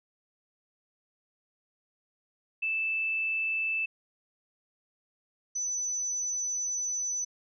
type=tone pair in turn; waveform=sine; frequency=2637 / 5997 Hz; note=E7 / F#8; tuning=0 / +22 cents; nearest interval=octave + major second; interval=1422 cents; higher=second; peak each=-27 / -29 dBFS; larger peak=first; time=2.62-3.86 / 5.55-7.25 s; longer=second; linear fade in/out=10 ms; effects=none